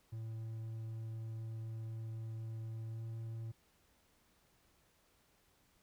triangle tone with pitch glide, 112 to 113.24 Hz, A2 to A#2, +31 to -50 cents, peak -39 dBFS, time 0.12-3.52 s, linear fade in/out 10 ms, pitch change +19 cents, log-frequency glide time 2.8-3.03 s, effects pink hiss -72 dBFS RMS until 5.82 s

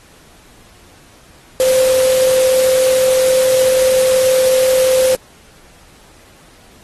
sine tone in noise, 518 Hz, C5, 17 cents flat, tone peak -10 dBFS, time 1.6-5.15 s, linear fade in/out 0 ms, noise white, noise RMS -21 dBFS, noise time 1.6-5.15 s, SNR +8 dB, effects pink hiss -46 dBFS RMS until 6.83 s + AAC 32 kbps

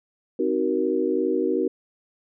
sine chord, C half-diminished seventh, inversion none, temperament just, 261.6 / 314 / 376.7 / 470.9 Hz, C4 / Eb4 / Gb4 / Bb4, 0 / +16 / +31 / +18 cents, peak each -28 / -26 / -24 / -26 dBFS, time 0.39-1.68 s, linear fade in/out 5 ms, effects none

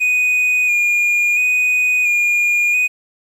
triangle tone with vibrato, 2456 Hz, D#7, 23 cents flat, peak -11 dBFS, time 0-2.88 s, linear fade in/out 20 ms, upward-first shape square, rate 0.73 Hz, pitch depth 22 cents each way, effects 8-bit

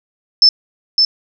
sine tone with echo, 5274 Hz, E8, in tune, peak -4 dBFS, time 0.42-0.49 s, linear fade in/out 2 ms, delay 560 ms, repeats 1, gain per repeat -4 dB, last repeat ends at 1.05 s, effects none

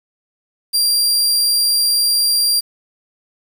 sawtooth tone, 4754 Hz, D8, 20 cents sharp, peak -10 dBFS, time 0.73-2.61 s, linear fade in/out 20 ms, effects 7-bit

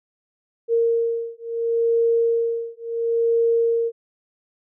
sine beating tone pair, 462.2 / 462.92 Hz, A#4 / A#4, -15 / -12 cents, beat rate 0.72 Hz, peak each -21 dBFS, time 0.68-3.92 s, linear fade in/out 50 ms, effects none

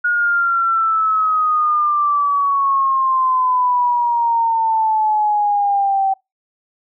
sine exponential sweep, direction down, 1445 to 770 Hz, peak -13 dBFS, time 0.04-6.14 s, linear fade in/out 10 ms, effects noise-tail reverb RT60 0.2 s tail -25 dB re dry

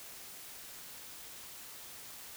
silence, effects white hiss -49 dBFS RMS until 2.36 s

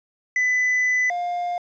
triangle tone pair in turn, 2000 / 705.6 Hz, B6 / F5, +21 / +18 cents, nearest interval octave + tritone, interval 1803 cents, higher first, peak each -16 / -21 dBFS, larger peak first, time 0.36-1.1 / 1.1-1.58 s, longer first, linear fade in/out 2 ms, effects resampled to 16000 Hz + 9-bit

